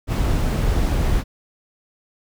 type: noise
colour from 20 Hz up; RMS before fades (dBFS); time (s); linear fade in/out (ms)
brown; -19; 0.07-1.24; 50
effects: none